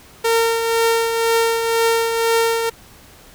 sawtooth tone with tremolo, 457.7 Hz, A#4, 32 cents flat, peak -9 dBFS, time 0.24-2.7 s, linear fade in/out 10 ms, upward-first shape triangle, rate 2 Hz, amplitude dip 50%, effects pink hiss -45 dBFS RMS until 3.34 s

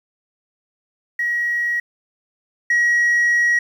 sine tone pair in turn, 1906 / 1906 Hz, A#6 / A#6, +38 / +38 cents, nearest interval unison, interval 0 cents, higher neither, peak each -17 / -11 dBFS, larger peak second, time 1.19-1.8 / 2.7-3.59 s, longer second, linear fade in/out 5 ms, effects tanh soft clip ceiling -12 dBFS + 8-bit

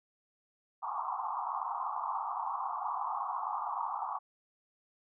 white band-pass noise, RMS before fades -36 dBFS, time 0.82-4.19 s, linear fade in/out 20 ms, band 740 to 1200 Hz, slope 96 dB/octave, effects none

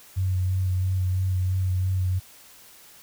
sine tone with vibrato, 92.9 Hz, F#2, 7 cents sharp, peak -21 dBFS, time 0.16-2.2 s, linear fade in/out 20 ms, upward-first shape sine, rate 3 Hz, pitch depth 21 cents each way, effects white hiss -50 dBFS RMS until 3.02 s

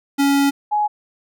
square / sine tone pair in turn, 279.8 / 838.5 Hz, C#4 / G#5, +16 / +16 cents, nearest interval octave + perfect fifth, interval 1900 cents, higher second, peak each -14 / -15 dBFS, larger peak first, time 0.18-0.51 / 0.71-0.88 s, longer first, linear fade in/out 20 ms, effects none

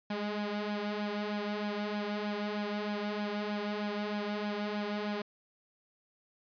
sawtooth tone with flanger, 207.7 Hz, G#3, in tune, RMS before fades -35 dBFS, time 0.1-5.22 s, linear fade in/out 5 ms, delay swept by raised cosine 1.2 to 3.5 ms, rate 3.2 Hz, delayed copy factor +0.65, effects resampled to 11025 Hz

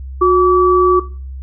sine tone pair together, 363.2 / 1149.4 Hz, F#4 / D6, -32 / -38 cents, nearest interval octave + minor sixth, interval 1994 cents, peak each -10 dBFS, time 0.21-1 s, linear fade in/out 10 ms, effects noise-tail reverb RT60 0.4 s tail -19 dB re dry + added 66 Hz sine -25 dBFS peak until 1.42 s

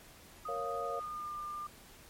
sine tone with pitch glide, 1244.5 to 1197.9 Hz, D#6 to D6, 0 to +34 cents, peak -38 dBFS, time 0.45-1.67 s, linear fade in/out 5 ms, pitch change -66 cents, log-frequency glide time 0.81-1.33 s
sine chord, Bb minor, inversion none, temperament equal, 466.2 / 554.4 / 698.5 Hz, Bb4 / Db5 / F5, 0 / 0 / 0 cents, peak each -40 dBFS, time 0.48-1 s, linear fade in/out 10 ms
effects pink hiss -56 dBFS RMS until 2.09 s + MP3 64 kbps

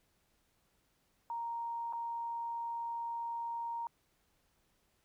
sine tone with dropouts, 932.3 Hz, A#5, in tune, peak -36 dBFS, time 1.3-3.87 s, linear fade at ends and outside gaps 1 ms, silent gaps 1.926-1.933 s, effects pink hiss -75 dBFS RMS until 5.04 s

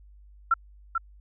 sine tone with echo, 1356 Hz, E6, 49 cents sharp, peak -17 dBFS, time 0.51-0.54 s, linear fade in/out 5 ms, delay 440 ms, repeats 1, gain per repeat -6 dB, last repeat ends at 0.98 s, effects added 50 Hz sine -49 dBFS peak until 1.2 s

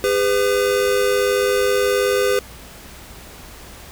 square tone pair together, 404.5 / 503 Hz, G#4 / B4, -46 / +32 cents, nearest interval major third, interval 378 cents, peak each -19 dBFS, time 0.04-2.39 s, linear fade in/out 0 ms, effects added 60 Hz sine -44 dBFS peak until 3.91 s + pink hiss -40 dBFS RMS until 3.91 s

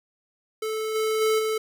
square tone with level steps, 436.8 Hz, A4, 13 cents flat, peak -27 / -23 / -20 / -24 dBFS, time 0.62-1.58 s, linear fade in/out 5 ms, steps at 0.94 / 1.2 / 1.38 s, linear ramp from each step 20 ms, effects none

